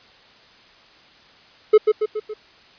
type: tone with echo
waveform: triangle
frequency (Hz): 428.4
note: A4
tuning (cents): -46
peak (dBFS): -5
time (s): 1.73-1.78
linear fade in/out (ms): 10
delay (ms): 140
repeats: 4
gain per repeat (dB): -5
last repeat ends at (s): 2.34
effects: white hiss -50 dBFS RMS until 2.78 s + resampled to 11025 Hz